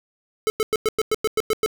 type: tone bursts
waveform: square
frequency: 434.8 Hz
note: A4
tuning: 21 cents flat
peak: -18 dBFS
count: 10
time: 0.47-1.661 s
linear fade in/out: 0 ms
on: 30 ms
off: 99 ms
effects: none